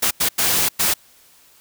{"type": "noise bursts at uneven times", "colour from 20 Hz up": "white", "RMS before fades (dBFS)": -18, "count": 4, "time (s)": [[0.02, 0.11], [0.2, 0.29], [0.38, 0.69], [0.79, 0.94]], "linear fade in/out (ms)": 10, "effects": ["white hiss -52 dBFS RMS until 1.6 s"]}